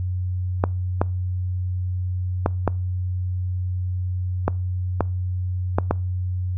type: clicks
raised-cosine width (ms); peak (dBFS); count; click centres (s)
1; -4; 8; 0.639 / 1.015 / 2.461 / 2.677 / 4.48 / 5.007 / 5.785 / 5.91
effects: noise-tail reverb RT60 0.4 s tail -25 dB re dry + added 91 Hz sine -22 dBFS peak until 6.57 s